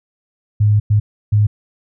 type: tone bursts at uneven times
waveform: sine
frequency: 104.9 Hz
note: G#2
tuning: 18 cents sharp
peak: -9 dBFS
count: 3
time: 0.6-0.8 / 0.9-1 / 1.32-1.47 s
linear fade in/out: 10 ms
effects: none